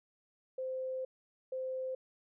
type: tone bursts at uneven times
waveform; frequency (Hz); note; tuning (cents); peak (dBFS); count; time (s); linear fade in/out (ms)
sine; 519; C5; -14; -35; 2; 0.58-1.05 / 1.52-1.95; 5
effects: none